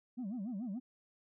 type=tone with vibrato; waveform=sine; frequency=220 Hz; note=A3; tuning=in tune; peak=-35 dBFS; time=0.17-0.8 s; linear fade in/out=20 ms; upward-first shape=sine; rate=6.9 Hz; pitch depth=270 cents each way; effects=tanh soft clip ceiling -36 dBFS